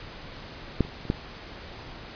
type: clicks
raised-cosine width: 3 ms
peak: -7 / -27 / -25 / -10 dBFS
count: 4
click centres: 0.807 / 0.85 / 1.053 / 1.101 s
effects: pink hiss -42 dBFS RMS until 2.15 s + resampled to 11025 Hz